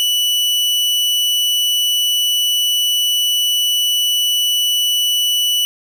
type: tone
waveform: 40% pulse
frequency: 2960 Hz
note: F#7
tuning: in tune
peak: -13 dBFS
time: 0-5.65 s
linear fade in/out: 0 ms
effects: none